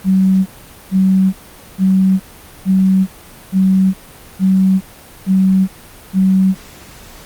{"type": "tone bursts", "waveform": "sine", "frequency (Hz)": 189.7, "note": "F#3", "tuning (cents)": 43, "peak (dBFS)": -8, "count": 8, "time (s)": [0.04, 6.55], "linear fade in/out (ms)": 50, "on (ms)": 420, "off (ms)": 450, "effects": ["pink hiss -38 dBFS RMS until 7.25 s", "Opus 32 kbps"]}